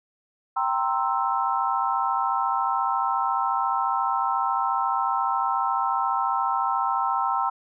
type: chord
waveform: sine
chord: C dominant seventh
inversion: second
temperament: equal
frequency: 784 / 932.3 / 1046.5 / 1318.5 Hz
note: G5 / Bb5 / C6 / E6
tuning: 0 / 0 / 0 / 0 cents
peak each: -27 dBFS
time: 0.56-7.5 s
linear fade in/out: 10 ms
effects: none